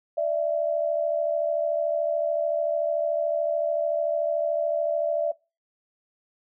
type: tone pair together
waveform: sine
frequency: 591.4 / 665 Hz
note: D5 / E5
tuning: +12 / +15 cents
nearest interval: major second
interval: 203 cents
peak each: -25 dBFS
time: 0.17-5.32 s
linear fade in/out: 10 ms
effects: noise-tail reverb RT60 0.3 s tail -24 dB re dry